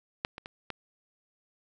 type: clicks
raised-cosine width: 0.3 ms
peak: -12 / -24 / -24 / -19 dBFS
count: 4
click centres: 0.249 / 0.381 / 0.459 / 0.703 s
effects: none